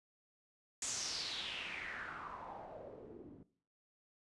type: noise with low-pass filter sweep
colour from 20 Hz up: white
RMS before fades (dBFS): -45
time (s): 0.82-3.43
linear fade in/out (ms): 2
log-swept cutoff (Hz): 7600 to 260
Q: 4.4
effects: noise-tail reverb RT60 0.5 s tail -17 dB re dry + resampled to 24000 Hz